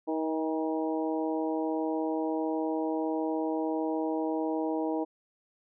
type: harmonic tone with a mistuned harmonic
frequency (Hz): 158.5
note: D#3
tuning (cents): +32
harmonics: 2 / 3 / 4 / 5 / 6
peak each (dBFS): -30 / -34 / -36 / -38 / -40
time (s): 0.07-5.05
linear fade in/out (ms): 20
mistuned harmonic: 5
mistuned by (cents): +29
effects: none